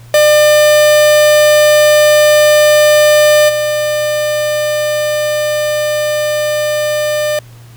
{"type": "tone with level steps", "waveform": "45% pulse", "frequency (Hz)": 600, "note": "D5", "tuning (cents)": 37, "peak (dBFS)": [-5, -12], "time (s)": [0.14, 7.39], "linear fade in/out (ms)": 2, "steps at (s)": 3.48, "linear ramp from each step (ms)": 20, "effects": ["added 118 Hz sine -34 dBFS peak until 7.76 s", "pink hiss -44 dBFS RMS until 7.76 s"]}